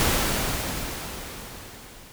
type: noise with level ramp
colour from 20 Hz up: pink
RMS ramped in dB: -21 to -47 dBFS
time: 0-2.12 s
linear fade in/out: 0 ms
effects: none